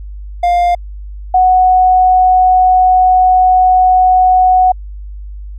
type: tone pair in turn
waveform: triangle / sine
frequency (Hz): 703 / 739.1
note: F5 / F#5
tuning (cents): +11 / -2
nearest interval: minor second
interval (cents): 87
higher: second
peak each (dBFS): -6 / -5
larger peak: second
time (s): 0.43-0.75 / 1.34-4.72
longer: second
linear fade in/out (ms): 5
effects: added 50 Hz sine -24 dBFS peak until 5.58 s